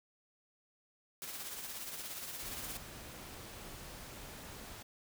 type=noise with tremolo; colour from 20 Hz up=white; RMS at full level=-42 dBFS; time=1.22-2.77 s; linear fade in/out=0 ms; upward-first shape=triangle; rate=17 Hz; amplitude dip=50%
type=noise; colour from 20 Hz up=pink; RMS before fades=-49 dBFS; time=2.42-4.83 s; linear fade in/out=10 ms
effects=none